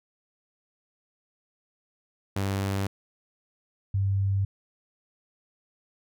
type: tone pair in turn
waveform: sawtooth / sine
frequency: 98 / 98 Hz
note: G2 / G2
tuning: 0 / 0 cents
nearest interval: unison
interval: 0 cents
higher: neither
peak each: -22 dBFS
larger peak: neither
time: 2.36-2.87 / 3.94-4.45 s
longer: neither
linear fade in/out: 5 ms
effects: none